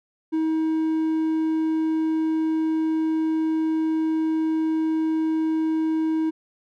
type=tone; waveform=triangle; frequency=318 Hz; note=D#4; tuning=38 cents sharp; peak=-18 dBFS; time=0.32-6.31 s; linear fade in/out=20 ms; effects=none